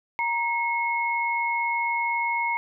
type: tone pair together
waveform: sine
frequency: 939 / 2174 Hz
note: A#5 / C#7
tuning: +12 / -34 cents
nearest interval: octave + minor third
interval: 1454 cents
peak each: -25 / -26 dBFS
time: 0.19-2.57 s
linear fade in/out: 0 ms
effects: none